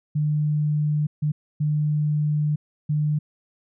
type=tone bursts at uneven times; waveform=sine; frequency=150.1 Hz; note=D3; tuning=38 cents sharp; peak=-19 dBFS; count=4; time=0.15-1.07 / 1.22-1.32 / 1.6-2.56 / 2.89-3.19 s; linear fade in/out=10 ms; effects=none